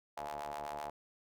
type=ring-modulated tone; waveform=sawtooth; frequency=73.7 Hz; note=D2; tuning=7 cents sharp; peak=-33 dBFS; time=0.17-0.9 s; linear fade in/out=5 ms; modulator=770 Hz; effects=none